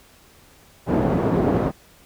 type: band-pass noise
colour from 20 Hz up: pink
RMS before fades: -20 dBFS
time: 0.86-1.72 s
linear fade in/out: 50 ms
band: 120 to 630 Hz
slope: 12 dB/octave
effects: pink hiss -52 dBFS RMS until 2.05 s